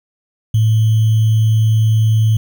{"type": "tone with sample-and-hold", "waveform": "sine", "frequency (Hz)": 110, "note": "A2", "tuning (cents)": 0, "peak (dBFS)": -9, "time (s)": [0.54, 2.37], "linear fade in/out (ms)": 5, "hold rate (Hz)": 3150, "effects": []}